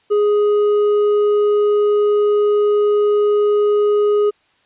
sine tone with hard clipping, 415.3 Hz, G#4, in tune, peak -13 dBFS, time 0.1-4.31 s, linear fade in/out 20 ms, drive 4 dB, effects white hiss -58 dBFS RMS until 4.65 s + resampled to 8000 Hz

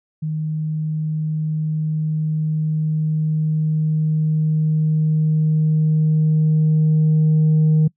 sine tone with level ramp, 155.56 Hz, D#3, in tune, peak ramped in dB -20 to -9 dBFS, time 0.22-7.88 s, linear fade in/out 10 ms, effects noise-tail reverb RT60 0.1 s tail -24 dB re dry + tanh soft clip ceiling -10 dBFS

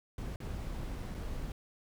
brown noise with dropouts, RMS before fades -39 dBFS, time 0.18-1.52 s, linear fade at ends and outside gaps 2 ms, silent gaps 0.36-0.402 / 1.144-1.147 s, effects none

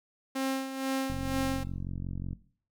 sawtooth tone with tremolo, 266.7 Hz, C4, 33 cents sharp, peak -24 dBFS, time 0.35-1.64 s, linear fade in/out 10 ms, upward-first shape sine, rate 2.1 Hz, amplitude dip 65%
click train, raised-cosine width 5 ms, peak -24 dBFS, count 57, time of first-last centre 1.1-2.331 s, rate 45.5 Hz
effects noise-tail reverb RT60 0.5 s tail -18 dB re dry

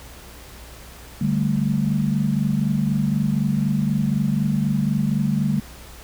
sine chord, D suspended fourth, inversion none, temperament equal, 146.83 / 196 / 220 Hz, D3 / G3 / A3, 0 / 0 / 0 cents, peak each -22 / -22 / -23 dBFS, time 1.21-5.6 s, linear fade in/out 5 ms, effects added 60 Hz sine -43 dBFS peak until 6.03 s + pink hiss -43 dBFS RMS until 6.03 s

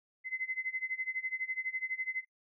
sine tone with tremolo, 2050 Hz, C7, 36 cents flat, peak -30 dBFS, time 0.24-2.25 s, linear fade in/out 50 ms, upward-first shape sine, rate 12 Hz, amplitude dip 90%, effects noise-tail reverb RT60 0.1 s tail -26 dB re dry

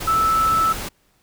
sine tone in noise, 1315 Hz, E6, 5 cents flat, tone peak -15 dBFS, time 0.07-0.73 s, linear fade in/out 10 ms, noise pink, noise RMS -29 dBFS, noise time 0-0.89 s, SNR +11 dB, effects pink hiss -62 dBFS RMS until 1.22 s

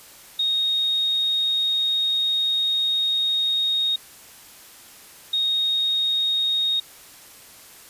sine tone pair in turn, 3729 / 3729 Hz, A#7 / A#7, 0 / 0 cents, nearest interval unison, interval 0 cents, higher neither, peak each -19 / -19 dBFS, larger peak neither, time 0.39-3.96 / 5.33-6.8 s, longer first, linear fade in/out 5 ms, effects white hiss -46 dBFS RMS until 7.89 s + resampled to 32000 Hz

